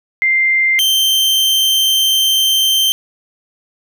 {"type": "tone pair in turn", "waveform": ["sine", "40% pulse"], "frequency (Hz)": [2093, 3128], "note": ["C7", "G7"], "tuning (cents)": [0, -4], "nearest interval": "perfect fifth", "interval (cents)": 696, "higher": "second", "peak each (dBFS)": [-10, -10], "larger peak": "neither", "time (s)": [[0.22, 0.79], [0.79, 2.92]], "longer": "second", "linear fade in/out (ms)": 0, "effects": []}